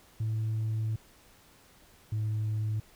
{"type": "tone pair in turn", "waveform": "sine", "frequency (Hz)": [110, 107.86], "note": ["A2", "A2"], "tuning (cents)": [0, -34], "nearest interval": "unison", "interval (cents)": 34, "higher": "first", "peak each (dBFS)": -26, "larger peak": "neither", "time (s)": [[0.2, 0.96], [2.12, 2.8]], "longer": "first", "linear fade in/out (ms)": 5, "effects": ["tanh soft clip ceiling -26 dBFS", "pink hiss -59 dBFS RMS until 2.95 s"]}